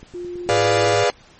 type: click train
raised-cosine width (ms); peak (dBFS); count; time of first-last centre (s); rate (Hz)
3; -27; 6; 0.03-0.574; 9.19
type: tone with pitch glide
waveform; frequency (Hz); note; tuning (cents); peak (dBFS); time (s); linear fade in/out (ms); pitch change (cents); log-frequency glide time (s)
sine; 353.1 to 340.7; F4 to F4; +19 to -43; -27; 0.14-0.94; 10; -62; 0.5-0.72
type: chord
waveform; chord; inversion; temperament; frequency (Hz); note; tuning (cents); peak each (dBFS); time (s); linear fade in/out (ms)
40% pulse; G# diminished seventh; none; equal; 415.3 / 493.9 / 587.3 / 698.5; G#4 / B4 / D5 / F5; 0 / 0 / 0 / 0; -20; 0.49-1.1; 0
type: tone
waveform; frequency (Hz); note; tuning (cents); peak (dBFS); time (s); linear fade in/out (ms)
sine; 106.2; G#2; +39; -25; 0.5-1.04; 5
effects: pink hiss -49 dBFS RMS until 1.39 s + MP3 32 kbps